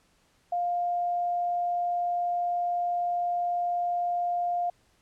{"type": "tone", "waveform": "sine", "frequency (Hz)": 703, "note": "F5", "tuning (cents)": 11, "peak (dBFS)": -25, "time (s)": [0.52, 4.7], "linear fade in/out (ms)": 5, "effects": ["pink hiss -66 dBFS RMS until 5.01 s", "low-pass 10000 Hz 12 dB/octave"]}